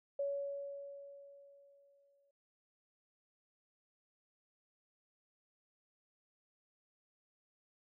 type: tone with exponential decay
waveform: sine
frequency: 562 Hz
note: C#5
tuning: 24 cents sharp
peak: -33 dBFS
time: 0.19-2.31 s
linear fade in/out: 5 ms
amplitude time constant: 460 ms
effects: none